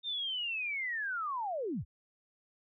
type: linear sweep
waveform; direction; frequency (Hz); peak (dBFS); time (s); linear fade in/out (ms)
sine; down; 3663 to 46.8; -33; 0.03-1.85; 50
effects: none